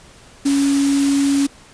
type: tone in noise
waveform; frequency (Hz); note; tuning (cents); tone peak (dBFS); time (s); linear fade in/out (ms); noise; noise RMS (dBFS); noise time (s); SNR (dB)
sine; 279.1; C#4; +12; -13; 0.45-1.47; 10; white; -26; 0.45-1.47; +10
effects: pink hiss -45 dBFS RMS until 1.73 s + resampled to 22050 Hz